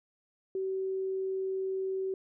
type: tone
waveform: sine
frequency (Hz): 381.3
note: G4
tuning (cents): -48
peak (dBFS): -30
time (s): 0.55-2.14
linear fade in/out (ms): 2
effects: none